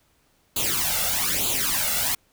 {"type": "noise with flanger", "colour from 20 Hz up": "white", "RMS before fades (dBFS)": -24, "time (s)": [0.56, 2.15], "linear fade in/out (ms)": 5, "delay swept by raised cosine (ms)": [0.27, 1.47], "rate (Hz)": 1.1, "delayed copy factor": 0.8, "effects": ["pink hiss -64 dBFS RMS until 2.32 s"]}